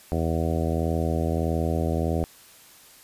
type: harmonic tone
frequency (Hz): 81.6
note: E2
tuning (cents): -17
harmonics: 1 / 2 / 3 / 4 / 5 / 6 / 7 / 8 / 9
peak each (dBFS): -26 / -29 / -31 / -32 / -33 / -34 / -34 / -35 / -36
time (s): 0.12-2.24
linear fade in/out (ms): 0
effects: white hiss -51 dBFS RMS until 3.03 s + resampled to 32000 Hz